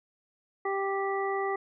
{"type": "harmonic tone", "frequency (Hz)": 392, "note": "G4", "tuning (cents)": 0, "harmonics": [1, 2, 3, 5], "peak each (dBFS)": [-30, -33, -35, -37], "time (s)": [0.65, 1.56], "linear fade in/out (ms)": 5, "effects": []}